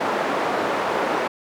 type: band-pass noise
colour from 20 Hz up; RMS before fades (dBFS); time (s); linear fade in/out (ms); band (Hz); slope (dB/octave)
white; -23; 0-1.28; 10; 300 to 1000; 12
effects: none